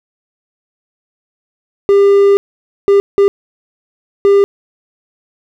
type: tone bursts at uneven times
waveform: triangle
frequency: 399.5 Hz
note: G4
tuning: 33 cents sharp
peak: -3 dBFS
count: 4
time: 1.89-2.37 / 2.88-3 / 3.18-3.28 / 4.25-4.44 s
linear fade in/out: 0 ms
effects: none